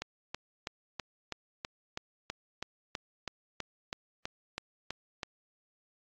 click train, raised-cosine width 0.2 ms, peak -18 dBFS, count 17, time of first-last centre 0.02-5.232 s, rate 3.07 Hz, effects low-pass 7000 Hz 12 dB/octave + AAC 64 kbps

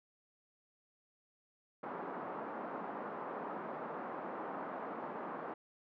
white band-pass noise, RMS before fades -43 dBFS, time 1.83-5.54 s, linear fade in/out 5 ms, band 190 to 1200 Hz, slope 24 dB/octave, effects none

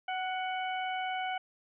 harmonic tone with a mistuned harmonic, 746 Hz, F#5, 14 cents sharp, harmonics 1 / 2 / 3 / 4, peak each -33 / -40 / -41 / -43 dBFS, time 0.08-1.38 s, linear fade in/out 5 ms, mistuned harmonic 2, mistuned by -21 cents, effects none

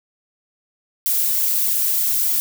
violet noise with flanger, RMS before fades -19 dBFS, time 1.06-2.4 s, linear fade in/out 0 ms, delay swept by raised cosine 0.87 to 3.77 ms, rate 3.2 Hz, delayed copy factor +0.55, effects none

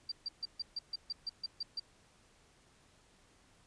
sine tone bursts, 4700 Hz, D8, 1 cent sharp, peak -35 dBFS, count 11, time 0.09-1.798 s, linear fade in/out 5 ms, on 28 ms, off 140 ms, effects pink hiss -66 dBFS RMS until 3.66 s + resampled to 22050 Hz

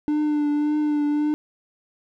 triangle tone with vibrato, 297.4 Hz, D4, 22 cents sharp, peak -17 dBFS, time 0.08-1.34 s, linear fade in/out 0 ms, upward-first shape triangle, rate 1.8 Hz, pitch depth 29 cents each way, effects none

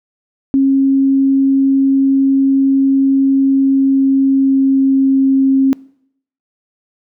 sine tone with pitch glide, 271.1 to 268.5 Hz, C#4 to C4, -38 to +45 cents, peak -8 dBFS, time 0.54-5.73 s, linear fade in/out 0 ms, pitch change -17 cents, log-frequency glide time 3.41-5.56 s, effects noise-tail reverb RT60 0.7 s tail -24 dB re dry

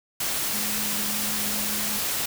sine tone in noise, 209.5 Hz, G#3, 15 cents sharp, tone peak -35 dBFS, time 0.53-1.99 s, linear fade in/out 5 ms, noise white, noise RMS -27 dBFS, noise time 0.2-2.26 s, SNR -11 dB, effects none

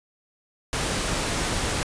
pink noise, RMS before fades -26 dBFS, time 0.73-1.83 s, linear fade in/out 0 ms, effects resampled to 22050 Hz

